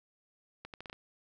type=accelerating click train; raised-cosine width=0.3 ms; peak=-28 dBFS; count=6; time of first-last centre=0.65-0.929 s; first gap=88 ms; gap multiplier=0.77; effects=none